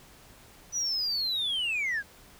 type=linear sweep; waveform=sine; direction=down; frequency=5970 to 1568 Hz; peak=-25 dBFS; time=0.72-2.03 s; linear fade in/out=50 ms; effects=tanh soft clip ceiling -25 dBFS + pink hiss -54 dBFS RMS until 2.39 s